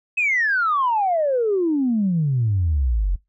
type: exponential sweep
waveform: sine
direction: down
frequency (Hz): 2596 to 42.62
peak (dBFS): -16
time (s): 0.17-3.16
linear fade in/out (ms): 10
effects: noise-tail reverb RT60 0.2 s tail -23 dB re dry + tanh soft clip ceiling -12 dBFS